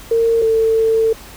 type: tone pair in turn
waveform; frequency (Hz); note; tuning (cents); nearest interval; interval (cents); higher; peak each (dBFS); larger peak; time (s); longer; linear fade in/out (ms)
sine; 458 / 447.3; A#4 / A4; -31 / +28; unison; 41; first; -11; neither; 0.11-0.42 / 0.42-1.13; second; 5
effects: added 50 Hz sine -41 dBFS peak until 1.36 s + pink hiss -38 dBFS RMS until 1.36 s